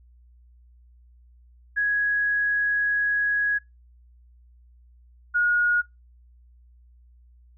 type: tone pair in turn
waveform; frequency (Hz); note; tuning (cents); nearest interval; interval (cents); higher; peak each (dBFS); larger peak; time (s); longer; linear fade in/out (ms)
sine; 1665 / 1441.5; G#6 / F#6; +4 / -46; major second; 250; first; -20 / -18; second; 1.76-3.59 / 5.34-5.82; first; 20
effects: noise-tail reverb RT60 0.2 s tail -24 dB re dry + added 60 Hz sine -51 dBFS peak until 7.57 s